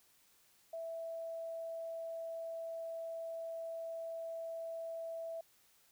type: tone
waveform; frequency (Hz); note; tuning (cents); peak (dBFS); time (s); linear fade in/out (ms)
sine; 659.3; E5; 0; -40; 0.73-5.41; 5
effects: white hiss -69 dBFS RMS until 5.91 s